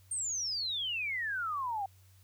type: exponential sweep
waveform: sine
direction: down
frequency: 8870 to 761 Hz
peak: -32 dBFS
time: 0.11-1.86 s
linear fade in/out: 5 ms
effects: added 94 Hz sine -58 dBFS peak until 2.23 s + white hiss -67 dBFS RMS until 2.23 s